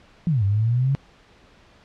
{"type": "exponential two-way sweep", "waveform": "sine", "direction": "down then up", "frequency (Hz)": [181.2, 96.5, 140.8], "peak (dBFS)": -17, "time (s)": [0.27, 0.95], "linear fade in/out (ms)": 0, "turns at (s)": 0.44, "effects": ["pink hiss -53 dBFS RMS until 1.84 s", "low-pass 4000 Hz 12 dB/octave"]}